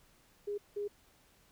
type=tone bursts at uneven times; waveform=sine; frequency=410.1 Hz; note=G#4; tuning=22 cents flat; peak=-34 dBFS; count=2; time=0.47-0.58 / 0.76-0.88 s; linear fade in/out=10 ms; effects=pink hiss -66 dBFS RMS until 1.51 s